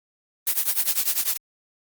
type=noise with tremolo; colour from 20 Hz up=blue; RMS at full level=-19 dBFS; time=0.47-1.37 s; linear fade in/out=0 ms; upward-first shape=triangle; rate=10 Hz; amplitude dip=95%; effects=Opus 32 kbps